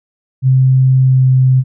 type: tone with pitch glide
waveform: sine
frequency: 130.81 to 129.83 Hz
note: C3 to C3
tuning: 0 to -13 cents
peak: -6 dBFS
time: 0.42-1.64 s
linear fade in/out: 50 ms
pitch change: -13 cents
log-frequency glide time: 1.02-1.29 s
effects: none